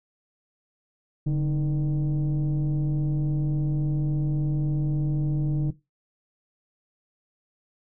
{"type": "tone with frequency modulation", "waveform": "sine", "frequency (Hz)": 145.2, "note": "D3", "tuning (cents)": -19, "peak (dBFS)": -19, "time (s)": [1.26, 5.71], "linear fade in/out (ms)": 10, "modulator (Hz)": 167, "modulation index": 0.54, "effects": ["noise-tail reverb RT60 0.2 s tail -17 dB re dry", "tanh soft clip ceiling -20 dBFS"]}